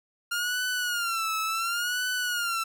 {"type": "tone with vibrato", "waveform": "sawtooth", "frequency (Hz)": 1396.9, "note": "F6", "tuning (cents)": 0, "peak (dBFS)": -23, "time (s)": [0.31, 2.64], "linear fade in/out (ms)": 10, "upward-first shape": "sine", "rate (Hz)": 0.7, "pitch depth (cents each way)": 120, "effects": []}